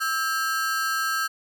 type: ring-modulated tone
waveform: 45% pulse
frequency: 1452 Hz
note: F#6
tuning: 33 cents flat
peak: -20 dBFS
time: 0-1.28 s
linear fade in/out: 20 ms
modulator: 143 Hz
effects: none